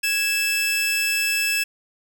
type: tone pair together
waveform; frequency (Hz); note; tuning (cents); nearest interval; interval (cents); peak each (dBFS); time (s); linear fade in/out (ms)
sawtooth; 1660 / 2635; G#6 / E7; -1 / -1; minor sixth; 800; -25 / -17; 0.03-1.64; 10
effects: none